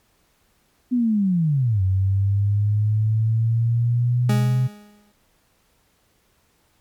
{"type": "linear two-way sweep", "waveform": "sine", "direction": "down then up", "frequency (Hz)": [254, 93.6, 128.6], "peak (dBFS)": -16, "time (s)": [0.91, 4.68], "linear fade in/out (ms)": 20, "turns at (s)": 1.82}
{"type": "tone with exponential decay", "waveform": "40% pulse", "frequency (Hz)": 207.7, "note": "G#3", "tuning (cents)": 0, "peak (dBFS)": -18, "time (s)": [4.29, 5.12], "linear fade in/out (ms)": 5, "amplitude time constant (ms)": 180}
{"effects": ["pink hiss -63 dBFS RMS until 6.8 s", "MP3 96 kbps"]}